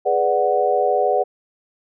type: chord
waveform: sine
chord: G# half-diminished seventh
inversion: none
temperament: equal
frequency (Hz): 415.3 / 493.9 / 587.3 / 740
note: G#4 / B4 / D5 / F#5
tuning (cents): 0 / 0 / 0 / 0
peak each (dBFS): -22 / -21 / -21 / -19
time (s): 0.05-1.24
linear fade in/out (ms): 20
effects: none